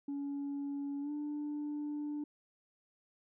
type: tone with pitch glide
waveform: sine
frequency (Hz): 282.5 to 295.2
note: C#4 to D4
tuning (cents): +33 to +9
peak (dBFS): -34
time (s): 0.08-2.24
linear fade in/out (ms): 5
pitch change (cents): +76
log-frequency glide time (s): 1.01-1.11
effects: tanh soft clip ceiling -34 dBFS